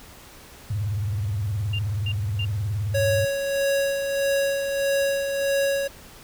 sine tone with vibrato, 102.1 Hz, G#2, 29 cents flat, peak -23 dBFS, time 0.7-3.25 s, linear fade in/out 5 ms, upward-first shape triangle, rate 19 Hz, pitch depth 250 cents each way
sine tone bursts, 2794 Hz, F7, in tune, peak -28 dBFS, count 3, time 1.73-2.45 s, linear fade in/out 5 ms, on 60 ms, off 270 ms
square tone with tremolo, 554.4 Hz, C#5, in tune, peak -20 dBFS, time 2.94-5.88 s, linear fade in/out 10 ms, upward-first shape sine, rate 1.6 Hz, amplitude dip 45%
effects pink hiss -46 dBFS RMS until 6.23 s

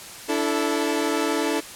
sawtooth chord, D suspended second, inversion none, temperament equal with one note detuned, 289.3 / 329.6 / 440 Hz, D4 / E4 / A4, -26 / 0 / 0 cents, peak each -22 dBFS, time 0.28-1.61 s, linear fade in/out 20 ms, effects white hiss -39 dBFS RMS until 1.75 s + low-pass 11000 Hz 12 dB/octave

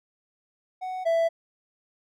triangle tone pair in turn, 743 / 663 Hz, F#5 / E5, +7 / +10 cents, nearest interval major second, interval 197 cents, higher first, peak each -28 / -18 dBFS, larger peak second, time 0.81-1.05 / 1.05-1.29 s, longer neither, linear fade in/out 20 ms, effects none

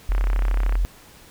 sine tone, 43.83 Hz, F1, 7 cents sharp, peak -17 dBFS, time 0.09-0.85 s, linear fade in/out 0 ms
click train, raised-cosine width 0.5 ms, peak -16 dBFS, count 22, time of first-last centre 0.12-0.754 s, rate 33.1 Hz
effects pink hiss -48 dBFS RMS until 1.3 s

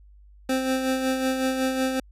25% pulse tone with tremolo, 261.6 Hz, C4, in tune, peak -17 dBFS, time 0.49-2 s, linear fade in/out 5 ms, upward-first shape sine, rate 5.4 Hz, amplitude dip 45%, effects added 50 Hz sine -48 dBFS peak until 2.11 s + resampled to 32000 Hz

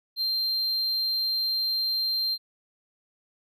triangle tone, 4163 Hz, C8, 10 cents flat, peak -23 dBFS, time 0.16-2.38 s, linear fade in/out 50 ms, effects none

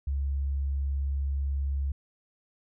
sine tone, 69.2 Hz, C#2, 2 cents flat, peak -26 dBFS, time 0.07-1.92 s, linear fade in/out 5 ms, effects none

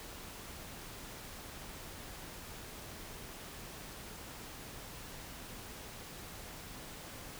silence, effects pink hiss -48 dBFS RMS until 7.39 s

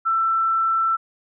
sine tone, 1335 Hz, E6, 22 cents sharp, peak -17 dBFS, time 0.05-0.97 s, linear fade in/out 20 ms, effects none

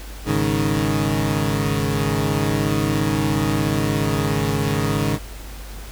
20% pulse chord, Ab suspended fourth, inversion none, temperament equal, 103.83 / 138.59 / 155.56 Hz, Ab2 / Db3 / Eb3, 0 / 0 / 0 cents, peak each -18 dBFS, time 0.25-5.19 s, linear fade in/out 50 ms, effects added 50 Hz sine -33 dBFS peak until 5.91 s + pink hiss -40 dBFS RMS until 5.91 s

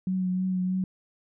sine tone with vibrato, 185 Hz, F#3, in tune, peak -24 dBFS, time 0.07-0.84 s, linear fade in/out 2 ms, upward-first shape triangle, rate 3.2 Hz, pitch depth 25 cents each way, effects none

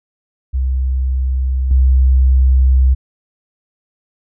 sine tone with level steps, 64.9 Hz, C2, 13 cents flat, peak -13 / -7 dBFS, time 0.53-2.95 s, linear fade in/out 20 ms, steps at 1.71 s, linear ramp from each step 2 ms, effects none

